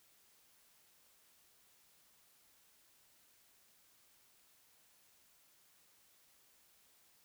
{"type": "silence", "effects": ["white hiss -69 dBFS RMS until 7.24 s"]}